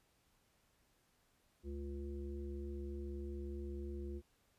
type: harmonic tone with a mistuned harmonic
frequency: 70.2 Hz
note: C#2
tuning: 22 cents sharp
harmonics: 1 / 3 / 5 / 7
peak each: -43 / -51 / -47 / -60 dBFS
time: 1.63-4.22 s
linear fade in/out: 50 ms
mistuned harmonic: 3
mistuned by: +27 cents
effects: pink hiss -75 dBFS RMS until 4.58 s + resampled to 32000 Hz